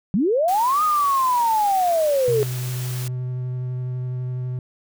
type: linear two-way sweep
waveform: sine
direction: up then down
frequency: 166.5 to 1254 to 412.5 Hz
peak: -16 dBFS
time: 0.14-2.43 s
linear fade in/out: 0 ms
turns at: 0.83 s
type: noise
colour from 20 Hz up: white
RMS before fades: -35 dBFS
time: 0.48-3.08 s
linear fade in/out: 2 ms
type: tone with vibrato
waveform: triangle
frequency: 126.2 Hz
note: B2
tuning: 38 cents sharp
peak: -22 dBFS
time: 2.28-4.59 s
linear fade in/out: 2 ms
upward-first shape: sine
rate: 12 Hz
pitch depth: 10 cents each way
effects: none